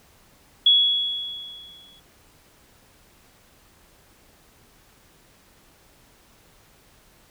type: tone with exponential decay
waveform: sine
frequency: 3362 Hz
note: G#7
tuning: 20 cents sharp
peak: -11 dBFS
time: 0.66-2 s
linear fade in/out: 5 ms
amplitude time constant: 290 ms
effects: pink hiss -56 dBFS RMS until 7.3 s